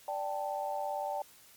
sine chord, D suspended fourth, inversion none, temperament just, 587.3 / 783.1 / 881 Hz, D5 / G5 / A5, 0 / -2 / +2 cents, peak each -37 / -36 / -38 dBFS, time 0.08-1.22 s, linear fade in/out 2 ms, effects white hiss -58 dBFS RMS until 1.56 s + MP3 96 kbps

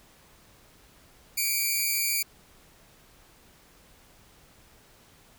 5% pulse tone pair together, 2264 / 2399 Hz, C#7 / D7, +36 / +36 cents, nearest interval minor second, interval 100 cents, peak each -18 dBFS, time 1.37-2.23 s, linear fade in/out 10 ms, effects pink hiss -57 dBFS RMS until 5.38 s

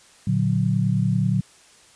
sine chord, Bb augmented, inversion none, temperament equal, 116.54 / 146.83 / 185 Hz, Bb2 / D3 / F#3, 0 / 0 / 0 cents, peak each -22 / -23 / -22 dBFS, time 0.27-1.41 s, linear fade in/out 5 ms, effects white hiss -52 dBFS RMS until 1.95 s + resampled to 22050 Hz

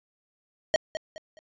square tone with echo, 629 Hz, D#5, 19 cents sharp, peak -19 dBFS, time 0.74-0.76 s, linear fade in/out 0 ms, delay 210 ms, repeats 3, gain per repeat -10 dB, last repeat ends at 1.39 s, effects resampled to 16000 Hz

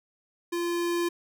square tone with level ramp, 344.9 Hz, F4, 22 cents flat, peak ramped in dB -28 to -25 dBFS, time 0.52-1.09 s, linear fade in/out 10 ms, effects none

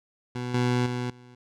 20% pulse tone with level steps, 123.47 Hz, B2, in tune, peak -25 / -17 / -23 / -43 dBFS, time 0.35-1.35 s, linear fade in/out 5 ms, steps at 0.54 / 0.86 / 1.1 s, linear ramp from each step 2 ms, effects low-pass 6000 Hz 12 dB/octave

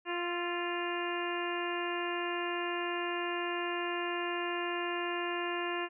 harmonic tone with a mistuned harmonic, 349.2 Hz, F4, in tune, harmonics 1 / 2 / 3 / 4 / 5 / 6 / 7 / 8, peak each -36 / -41 / -39 / -45 / -40 / -47 / -44 / -42 dBFS, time 0.05-5.89 s, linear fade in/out 50 ms, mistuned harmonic 4, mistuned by -29 cents, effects none

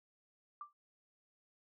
sine tone with exponential decay, 1178 Hz, D6, 5 cents sharp, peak -40 dBFS, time 0.61-0.73 s, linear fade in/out 2 ms, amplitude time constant 26 ms, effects none

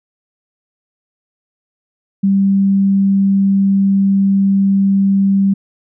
sine tone, 196 Hz, G3, in tune, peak -9 dBFS, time 2.23-5.54 s, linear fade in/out 10 ms, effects none

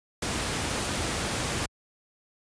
pink noise, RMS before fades -29 dBFS, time 0.22-1.66 s, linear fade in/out 5 ms, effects high-pass 60 Hz 12 dB/octave + resampled to 22050 Hz

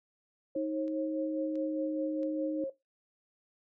sine tone with tremolo, 540 Hz, C#5, 45 cents flat, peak -31 dBFS, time 0.55-2.7 s, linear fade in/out 5 ms, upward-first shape sine, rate 4.9 Hz, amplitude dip 55%
sine tone with pitch glide, 314.1 to 309.6 Hz, D#4 to D#4, +16 to -9 cents, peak -32 dBFS, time 0.56-2.64 s, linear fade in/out 2 ms, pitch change -25 cents, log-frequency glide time 1.05-1.96 s
click train, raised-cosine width 0.2 ms, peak -40 dBFS, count 3, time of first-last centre 0.88-2.231 s, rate 1.48 Hz
effects noise-tail reverb RT60 0.2 s tail -19 dB re dry

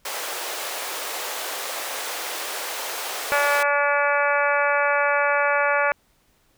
pink high-pass noise, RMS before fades -30 dBFS, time 0.05-3.63 s, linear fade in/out 5 ms, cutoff 470 Hz, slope 24 dB/octave
harmonic tone, 287.2 Hz, D4, 39 cents flat, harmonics 2 / 3 / 4 / 5 / 6 / 7 / 8 / 9, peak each -23 / -26 / -26 / -24 / -26 / -33 / -28 / -34 dBFS, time 3.32-5.92 s, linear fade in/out 0 ms
effects pink hiss -63 dBFS RMS until 6.57 s

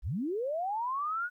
sine linear sweep, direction up, 33.28 to 1480 Hz, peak -30 dBFS, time 0.02-1.3 s, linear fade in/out 50 ms, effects 12-bit

